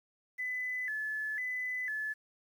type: tone with vibrato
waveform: sine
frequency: 1860 Hz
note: A#6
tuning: 4 cents flat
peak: -33 dBFS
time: 0.38-2.14 s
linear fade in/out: 20 ms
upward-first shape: square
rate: 1 Hz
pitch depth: 130 cents each way
effects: 10-bit